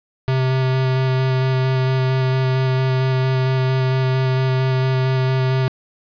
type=tone with vibrato; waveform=square; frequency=130.6 Hz; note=C3; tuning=3 cents flat; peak=-16 dBFS; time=0.28-5.68 s; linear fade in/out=0 ms; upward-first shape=square; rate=4.4 Hz; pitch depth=9 cents each way; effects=resampled to 11025 Hz + 8-bit